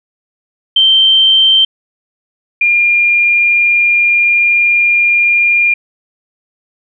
sine tone pair in turn, 3126 / 2407 Hz, G7 / D7, -6 / +42 cents, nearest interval perfect fourth, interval 452 cents, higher first, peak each -5 / -7 dBFS, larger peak first, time 0.76-1.65 / 2.61-5.74 s, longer second, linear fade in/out 5 ms, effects none

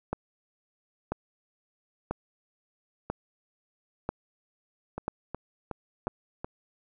two click trains, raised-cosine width 1 ms, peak -20 / -15 dBFS, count 5 / 7, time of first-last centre 4.98-6.445 / 0.13-6.071 s, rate 2.73 / 1.01 Hz, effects none

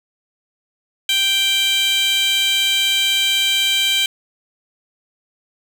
15% pulse tone with high-pass filter, 784 Hz, G5, in tune, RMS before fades -17 dBFS, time 1.09-4.06 s, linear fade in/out 2 ms, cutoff 3100 Hz, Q 2.8, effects none

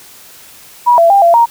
sine tone with pitch steps, 967 / 673 / 796 / 682 / 935 Hz, B5 / E5 / G5 / F5 / A#5, -37 / +36 / +26 / -41 / +5 cents, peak -4 dBFS, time 0.86-1.46 s, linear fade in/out 20 ms, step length 120 ms, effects white hiss -38 dBFS RMS until 1.5 s

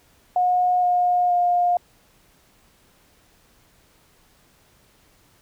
sine tone with pitch steps, 723 / 715.5 / 708.1 Hz, F#5 / F5 / F5, -40 / +42 / +24 cents, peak -16 dBFS, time 0.36-1.77 s, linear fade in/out 2 ms, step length 470 ms, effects pink hiss -58 dBFS RMS until 5.41 s

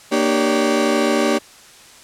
35% pulse tone cluster, 233.4 / 300.1 / 389.7 / 567 Hz, A#3 / D4 / G4 / C#5, +2 / +38 / -10 / +39 cents, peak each -19 dBFS, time 0.11-1.39 s, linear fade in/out 20 ms, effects white hiss -44 dBFS RMS until 2.03 s + low-pass 9000 Hz 12 dB/octave

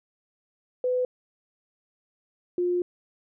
sine tone pair in turn, 502 / 355 Hz, B4 / F4, +28 / +28 cents, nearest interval tritone, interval 600 cents, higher first, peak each -22 dBFS, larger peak neither, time 0.84-1.05 / 2.58-2.82 s, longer second, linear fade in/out 2 ms, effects none

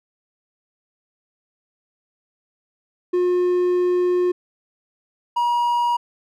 triangle tone pair in turn, 358.4 / 956.8 Hz, F4 / A#5, +45 / +45 cents, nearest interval octave + perfect fourth, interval 1700 cents, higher second, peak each -14 / -15 dBFS, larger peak first, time 3.13-4.32 / 5.36-5.97 s, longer first, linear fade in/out 10 ms, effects none

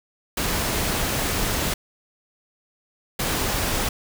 pink noise bursts at uneven times, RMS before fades -24 dBFS, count 2, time 0.37-1.74 / 3.19-3.89 s, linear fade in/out 5 ms, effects none

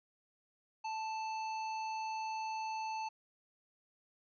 sine tone with tanh clipping, 880 Hz, A5, in tune, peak -39 dBFS, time 0.84-3.09 s, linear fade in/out 10 ms, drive 17 dB, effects resampled to 16000 Hz

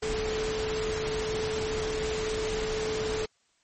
sine tone in noise, 434.8 Hz, A4, 21 cents flat, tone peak -29 dBFS, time 0.02-3.26 s, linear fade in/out 10 ms, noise pink, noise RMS -34 dBFS, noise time 0.02-3.26 s, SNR +2 dB, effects white hiss -69 dBFS RMS until 3.63 s + MP3 32 kbps

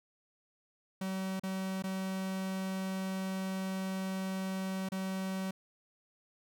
45% pulse tone with dropouts, 190 Hz, F#3, 46 cents sharp, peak -34 dBFS, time 1.01-5.51 s, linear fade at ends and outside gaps 5 ms, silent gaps 1.397-1.434 / 1.824-1.838 / 4.889-4.919 s, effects none

